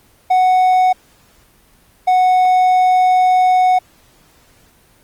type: tone pair in turn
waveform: triangle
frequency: 740 / 737.3 Hz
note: F#5 / F#5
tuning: 0 / -6 cents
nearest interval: unison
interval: 6 cents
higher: first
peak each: -7 dBFS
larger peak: neither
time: 0.3-0.93 / 2.07-3.79 s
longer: second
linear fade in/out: 10 ms
effects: pink hiss -51 dBFS RMS until 5.03 s + Opus 24 kbps